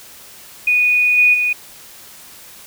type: tone with level steps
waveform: sine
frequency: 2470 Hz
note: D#7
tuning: 13 cents flat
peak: -11 / -8 / -14 dBFS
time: 0.67-1.53 s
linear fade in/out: 5 ms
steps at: 1.17 / 1.33 s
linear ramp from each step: 20 ms
effects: white hiss -40 dBFS RMS until 2.66 s